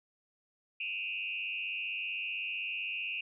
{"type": "tone with frequency modulation", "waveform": "sine", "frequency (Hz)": 2637, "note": "E7", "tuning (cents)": 0, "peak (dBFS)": -34, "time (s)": [0.8, 3.21], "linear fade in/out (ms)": 5, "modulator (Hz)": 95.7, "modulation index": 2.1, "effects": []}